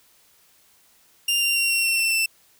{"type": "tone with pitch steps", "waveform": "sawtooth", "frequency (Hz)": [2794, 2773, 2752, 2732, 2711, 2691, 2671], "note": ["F7", "F7", "F7", "F7", "E7", "E7", "E7"], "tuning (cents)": [0, -13, -26, -39, 48, 35, 22], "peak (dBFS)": -16, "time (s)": [1.28, 2.26], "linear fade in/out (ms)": 5, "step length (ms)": 140, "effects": ["white hiss -58 dBFS RMS until 2.59 s"]}